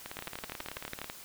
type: two click trains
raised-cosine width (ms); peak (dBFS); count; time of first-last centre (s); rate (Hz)
0.3; -21 / -23; 12 / 19; 0.19-1.099 / 0.06-1.044; 12.1 / 18.3
effects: white hiss -49 dBFS RMS until 1.24 s